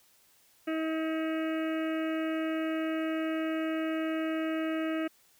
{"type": "harmonic tone", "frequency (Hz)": 318.9, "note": "D#4", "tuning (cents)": 43, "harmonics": [1, 2, 4, 5, 6, 7, 8, 9], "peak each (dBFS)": [-30, -36, -42, -44, -46, -47, -48, -49], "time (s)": [0.67, 5.08], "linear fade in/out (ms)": 10, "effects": ["white hiss -64 dBFS RMS until 5.39 s"]}